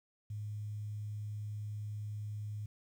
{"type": "tone with quantisation", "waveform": "sine", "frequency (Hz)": 105, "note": "G#2", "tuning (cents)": 19, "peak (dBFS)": -38, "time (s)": [0.3, 2.66], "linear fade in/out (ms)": 5, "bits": 11, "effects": []}